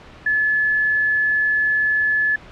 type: tone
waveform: sine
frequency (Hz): 1721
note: A6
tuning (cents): -39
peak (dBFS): -15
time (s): 0.26-2.36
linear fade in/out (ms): 5
effects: pink hiss -42 dBFS RMS until 2.51 s + low-pass 3000 Hz 12 dB/octave